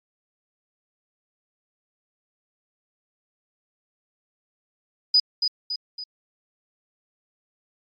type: tone with echo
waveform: sine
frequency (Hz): 4967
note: D#8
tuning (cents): -4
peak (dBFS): -13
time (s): 5.14-5.2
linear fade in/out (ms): 5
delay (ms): 280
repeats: 3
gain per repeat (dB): -6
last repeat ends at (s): 6.04
effects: MP3 48 kbps